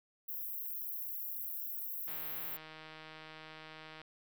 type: high-pass noise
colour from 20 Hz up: white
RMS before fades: -41 dBFS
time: 0.28-2.57 s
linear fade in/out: 10 ms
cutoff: 12000 Hz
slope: 96 dB/octave
type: click train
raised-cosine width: 0.3 ms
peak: -34 dBFS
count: 305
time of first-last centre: 2.08-4.016 s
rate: 157 Hz
effects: none